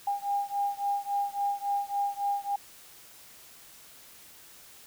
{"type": "beating tone pair", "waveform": "sine", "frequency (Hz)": [805, 808.6], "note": ["G5", "G#5"], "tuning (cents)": [46, -46], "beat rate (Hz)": 3.6, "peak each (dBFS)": [-30, -31], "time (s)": [0.07, 2.56], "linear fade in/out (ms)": 5, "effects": ["white hiss -52 dBFS RMS until 4.86 s"]}